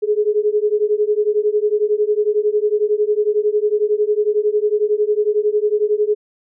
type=beating tone pair; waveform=sine; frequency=415.3 / 426.3 Hz; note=G#4 / G#4; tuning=0 / +45 cents; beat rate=11 Hz; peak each=-17 dBFS; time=0.02-6.15 s; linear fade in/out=20 ms; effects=none